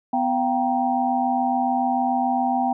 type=tone cluster; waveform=sine; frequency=249.8 / 691 / 778 / 942 Hz; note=B3 / F5 / G5 / A#5; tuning=+20 / -19 / -13 / +18 cents; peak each=-24 / -28 / -21 / -30 dBFS; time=0.13-2.73 s; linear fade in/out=5 ms; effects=none